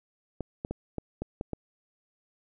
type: clicks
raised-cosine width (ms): 2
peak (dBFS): -19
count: 7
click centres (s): 0.407 / 0.649 / 0.71 / 0.983 / 1.22 / 1.411 / 1.533
effects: none